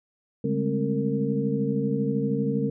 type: tone cluster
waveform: sine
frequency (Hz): 142.3 / 201.4 / 214.1 / 268.5 / 458.7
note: C#3 / G3 / A3 / C4 / A#4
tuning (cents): +46 / +47 / -47 / +45 / -28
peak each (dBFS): -29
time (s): 0.44-2.7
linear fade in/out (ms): 5
effects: none